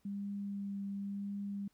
sine tone with vibrato, 199.9 Hz, G3, 34 cents sharp, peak -37 dBFS, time 0.05-1.68 s, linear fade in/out 5 ms, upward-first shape triangle, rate 0.94 Hz, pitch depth 13 cents each way, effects pink hiss -75 dBFS RMS until 1.73 s

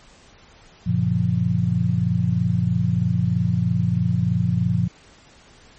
sine chord, Gb major seventh, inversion none, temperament just, 92.5 / 115.62 / 138.75 / 173.43 Hz, Gb2 / Bb2 / Db3 / F3, 0 / -14 / +2 / -12 cents, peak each -26 / -21 / -26 / -21 dBFS, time 0.86-4.88 s, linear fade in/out 10 ms, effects pink hiss -50 dBFS RMS until 5.78 s + MP3 32 kbps

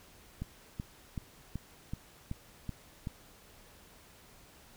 click train, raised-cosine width 5 ms, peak -24 dBFS, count 8, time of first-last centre 0.42-3.072 s, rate 2.64 Hz, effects pink hiss -58 dBFS RMS until 4.76 s

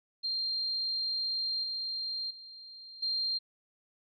sine tone with level steps, 4186 Hz, C8, in tune, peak -30 / -33 / -46 / -29 dBFS, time 0.23-3.39 s, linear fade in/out 20 ms, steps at 1.63 / 2.3 / 3.02 s, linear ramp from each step 10 ms, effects none

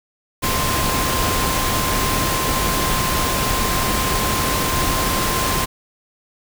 sine tone in noise, 1046.5 Hz, C6, in tune, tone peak -24 dBFS, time 0.42-5.66 s, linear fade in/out 20 ms, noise pink, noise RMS -20 dBFS, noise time 0.42-5.66 s, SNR -7 dB, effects none

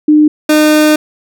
sine / 30% pulse tone pair in turn, 302.5 / 305.1 Hz, D#4 / D#4, -49 / -34 cents, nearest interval unison, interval 15 cents, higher second, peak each -3 dBFS, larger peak neither, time 0.08-0.28 / 0.49-0.96 s, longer second, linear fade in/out 5 ms, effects none

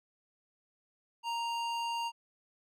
square tone with band-pass filter, 932.3 Hz, A#5, in tune, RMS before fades -35 dBFS, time 1.23-2.12 s, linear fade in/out 50 ms, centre 2100 Hz, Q 0.61, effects none

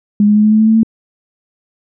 sine tone with pitch steps, 206.6 / 209 / 211.4 / 213.9 / 216.4 / 218.9 / 221.4 / 224 Hz, G#3 / G#3 / G#3 / A3 / A3 / A3 / A3 / A3, -9 / +11 / +31 / -49 / -29 / -9 / +11 / +31 cents, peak -6 dBFS, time 0.2-0.832 s, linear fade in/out 2 ms, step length 79 ms, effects none

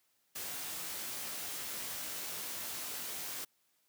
white noise with comb filter, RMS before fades -41 dBFS, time 0.35-3.45 s, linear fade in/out 10 ms, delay 19 ms, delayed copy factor +0.7, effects white hiss -75 dBFS RMS until 3.88 s + high-pass 100 Hz 12 dB/octave

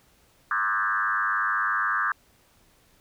sine tone with frequency modulation, 1396.9 Hz, F6, in tune, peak -22 dBFS, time 0.51-2.12 s, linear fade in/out 2 ms, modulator 106 Hz, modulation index 2.9, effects pink hiss -61 dBFS RMS until 3 s

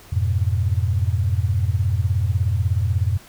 sine chord, F diminished, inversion none, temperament equal, 87.31 / 103.83 / 123.47 Hz, F2 / Ab2 / Cb3, 0 / 0 / 0 cents, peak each -20 / -21 / -25 dBFS, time 0.12-3.18 s, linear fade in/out 10 ms, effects pink hiss -46 dBFS RMS until 3.28 s

